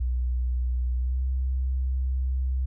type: tone with pitch glide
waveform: sine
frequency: 61.74 to 64.62 Hz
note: B1 to C2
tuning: 0 to -21 cents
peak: -23 dBFS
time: 0-2.66 s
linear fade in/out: 10 ms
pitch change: +79 cents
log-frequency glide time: 0.97-1.23 s
effects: none